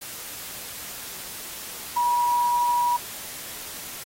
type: tone in noise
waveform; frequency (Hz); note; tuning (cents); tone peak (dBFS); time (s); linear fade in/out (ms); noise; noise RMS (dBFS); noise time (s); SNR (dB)
sine; 965; B5; -40; -19; 1.96-2.97; 10; white; -37; 0.01-4.04; +15
effects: AAC 48 kbps